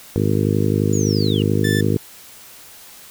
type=harmonic tone; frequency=51.6 Hz; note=G#1; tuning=10 cents flat; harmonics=2 / 3 / 4 / 5 / 6 / 7 / 8 / 9; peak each=-20 / -22 / -23 / -24 / -25 / -25 / -26 / -27 dBFS; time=0.16-1.97 s; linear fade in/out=0 ms
type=linear sweep; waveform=sine; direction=down; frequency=7010 to 2764 Hz; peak=-26 dBFS; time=0.93-1.42 s; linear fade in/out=0 ms
type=tone; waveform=sawtooth; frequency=1760 Hz; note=A6; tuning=in tune; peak=-19 dBFS; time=1.64-1.81 s; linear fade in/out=5 ms
effects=white hiss -42 dBFS RMS until 3.1 s